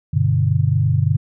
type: chord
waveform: sine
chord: G major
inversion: none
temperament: equal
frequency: 98 / 123.47 / 146.83 Hz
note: G2 / B2 / D3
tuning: 0 / 0 / 0 cents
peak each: -18 dBFS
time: 0.13-1.17 s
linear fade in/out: 10 ms
effects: none